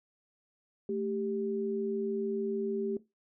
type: tone pair together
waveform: sine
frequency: 220 / 393.4 Hz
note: A3 / G4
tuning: 0 / +6 cents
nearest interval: minor seventh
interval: 1006 cents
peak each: -35 / -32 dBFS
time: 0.89-2.97 s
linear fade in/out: 2 ms
effects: noise-tail reverb RT60 0.2 s tail -17 dB re dry